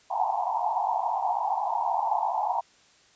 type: band-pass noise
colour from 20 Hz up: white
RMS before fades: -27 dBFS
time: 0.1-2.61 s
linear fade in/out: 10 ms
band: 700 to 970 Hz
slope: 96 dB/octave
effects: white hiss -59 dBFS RMS until 3.15 s + resampled to 16000 Hz